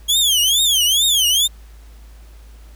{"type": "tone with vibrato", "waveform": "sawtooth", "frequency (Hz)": 3262, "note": "G#7", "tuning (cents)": -32, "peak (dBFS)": -10, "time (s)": [0.08, 1.48], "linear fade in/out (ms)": 20, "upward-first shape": "triangle", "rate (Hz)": 2.3, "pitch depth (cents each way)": 250, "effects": ["added 54 Hz sine -38 dBFS peak until 2.75 s", "pink hiss -52 dBFS RMS until 2.75 s"]}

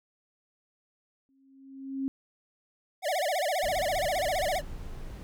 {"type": "tone with exponential growth", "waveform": "sine", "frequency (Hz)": 269.6, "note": "C#4", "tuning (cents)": -48, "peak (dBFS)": -26, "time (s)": [1.29, 2.08], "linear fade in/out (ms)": 0, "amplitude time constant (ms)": 170}
{"type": "tone with vibrato", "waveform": "square", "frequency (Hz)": 659.3, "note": "E5", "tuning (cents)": 0, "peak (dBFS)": -27, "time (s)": [3.02, 4.62], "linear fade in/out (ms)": 50, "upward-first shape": "sine", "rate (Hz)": 15, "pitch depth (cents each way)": 250}
{"type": "noise", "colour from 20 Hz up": "brown", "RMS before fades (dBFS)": -40, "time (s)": [3.63, 5.23], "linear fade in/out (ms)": 0}
{"effects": []}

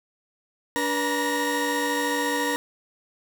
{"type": "tone cluster", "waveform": "40% pulse", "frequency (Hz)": [289.5, 484, 954, 1856], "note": ["D4", "B4", "A#5", "A#6"], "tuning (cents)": [-25, -35, 40, -8], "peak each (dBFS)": -28, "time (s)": [0.76, 2.56], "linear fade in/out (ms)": 0, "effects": ["8-bit"]}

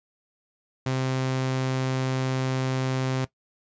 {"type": "tone", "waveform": "sawtooth", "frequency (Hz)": 130.81, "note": "C3", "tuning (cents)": 0, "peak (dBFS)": -20, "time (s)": [0.86, 3.25], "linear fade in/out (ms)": 5, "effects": ["noise-tail reverb RT60 0.1 s tail -17 dB re dry", "resampled to 16000 Hz"]}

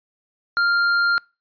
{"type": "tone with tanh clipping", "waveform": "triangle", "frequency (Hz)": 1396.9, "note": "F6", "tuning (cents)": 0, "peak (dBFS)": -18, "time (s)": [0.57, 1.18], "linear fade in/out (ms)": 0, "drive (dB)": 17, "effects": ["noise-tail reverb RT60 0.3 s tail -26 dB re dry", "resampled to 11025 Hz"]}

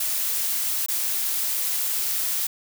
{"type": "noise with dropouts", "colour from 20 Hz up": "blue", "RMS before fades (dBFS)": -25, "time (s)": [0, 2.47], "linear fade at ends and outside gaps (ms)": 5, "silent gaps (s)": [0.862, 0.884], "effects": []}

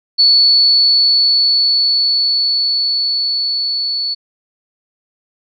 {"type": "tone with level ramp", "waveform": "sine", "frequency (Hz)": 4435, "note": "C#8", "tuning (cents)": 0, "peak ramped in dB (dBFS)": [-6, -16], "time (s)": [0.18, 4.15], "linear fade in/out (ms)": 20, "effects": []}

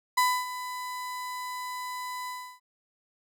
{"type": "tone with ADSR envelope", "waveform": "35% pulse", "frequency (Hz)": 1000, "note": "B5", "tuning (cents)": 21, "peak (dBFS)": -18, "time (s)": [0.17, 2.6], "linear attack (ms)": 10, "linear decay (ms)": 270, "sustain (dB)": -14, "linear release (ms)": 320, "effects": []}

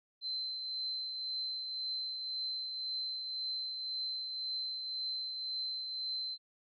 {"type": "tone with tremolo", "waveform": "sine", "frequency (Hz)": 4083, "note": "C8", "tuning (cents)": -43, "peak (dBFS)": -34, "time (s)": [0.21, 6.38], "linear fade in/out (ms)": 50, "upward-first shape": "triangle", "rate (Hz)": 1.9, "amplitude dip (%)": 40, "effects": ["AAC 64 kbps"]}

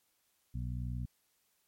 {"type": "harmonic tone", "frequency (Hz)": 60.9, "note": "B1", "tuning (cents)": -24, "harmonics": [1, 2, 3, 4], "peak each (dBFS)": [-38, -38, -46, -48], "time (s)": [0.54, 1.06], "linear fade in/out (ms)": 10, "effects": ["white hiss -75 dBFS RMS until 1.67 s", "MP3 64 kbps"]}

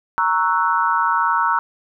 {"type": "chord", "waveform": "sine", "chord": "F# dominant seventh", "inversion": "first", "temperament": "equal", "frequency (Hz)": [932.3, 1108.7, 1318.5, 1480], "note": ["A#5", "C#6", "E6", "F#6"], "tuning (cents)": [0, 0, 0, 0], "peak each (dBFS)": [-19, -22, -20, -23], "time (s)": [0.18, 1.59], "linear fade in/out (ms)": 0, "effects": []}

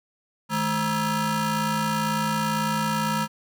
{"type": "ring-modulated tone", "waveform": "25% pulse", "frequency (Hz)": 370, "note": "F#4", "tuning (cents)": 0, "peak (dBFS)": -16, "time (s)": [0.49, 3.28], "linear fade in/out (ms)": 50, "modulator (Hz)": 584, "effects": []}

